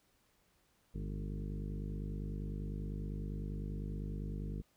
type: harmonic tone with a mistuned harmonic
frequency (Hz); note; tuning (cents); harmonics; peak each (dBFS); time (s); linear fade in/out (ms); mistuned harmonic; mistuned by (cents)
50; G1; +35; 1 / 2 / 3 / 4 / 5 / 6 / 7 / 8 / 9; -40 / -46 / -44 / -47 / -54 / -53 / -56 / -57 / -56; 0.94-4.62; 10; 4; +47
effects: pink hiss -73 dBFS RMS until 4.76 s